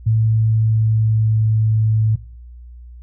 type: tone with pitch glide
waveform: sine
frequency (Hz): 111 to 109.6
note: A2 to A2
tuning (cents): +16 to -6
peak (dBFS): -12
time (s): 0.06-2.16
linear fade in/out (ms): 10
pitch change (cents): -22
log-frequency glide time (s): 0.36-1.4
effects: noise-tail reverb RT60 0.5 s tail -21 dB re dry + added 60 Hz sine -35 dBFS peak until 3.02 s